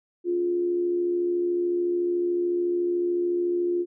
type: tone with amplitude modulation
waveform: sine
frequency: 351.1 Hz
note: F4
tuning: 9 cents sharp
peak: -20 dBFS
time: 0.24-3.86 s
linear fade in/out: 50 ms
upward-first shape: sine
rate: 73.8 Hz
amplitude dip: 40%
effects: none